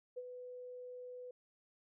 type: tone with ADSR envelope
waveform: sine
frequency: 497.7 Hz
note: B4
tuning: 13 cents sharp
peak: -39 dBFS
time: 0.16-1.31 s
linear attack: 18 ms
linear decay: 41 ms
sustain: -7 dB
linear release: 4 ms
effects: none